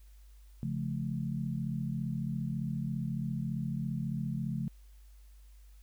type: chord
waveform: sine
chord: Db augmented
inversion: none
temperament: just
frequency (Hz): 138.59 / 173.24 / 216.5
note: Db3 / F3 / A3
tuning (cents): 0 / -14 / -28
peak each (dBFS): -35 / -37 / -37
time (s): 0.63-4.68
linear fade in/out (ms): 0
effects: added 50 Hz sine -52 dBFS peak until 5.82 s + white hiss -69 dBFS RMS until 5.82 s